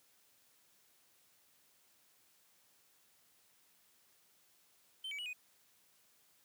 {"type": "tone with pitch steps", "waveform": "triangle", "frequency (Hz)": [3094, 2283, 2929, 2489], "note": ["G7", "D7", "F#7", "D#7"], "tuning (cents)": [-23, -50, -18, 0], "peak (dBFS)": -39, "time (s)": [5.04, 5.332], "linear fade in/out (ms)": 5, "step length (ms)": 73, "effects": ["white hiss -70 dBFS RMS until 6.44 s", "high-pass 80 Hz 12 dB/octave"]}